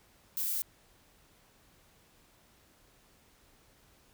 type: noise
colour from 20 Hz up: violet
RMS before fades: -33 dBFS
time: 0.37-0.62 s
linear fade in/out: 0 ms
effects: pink hiss -64 dBFS RMS until 4.13 s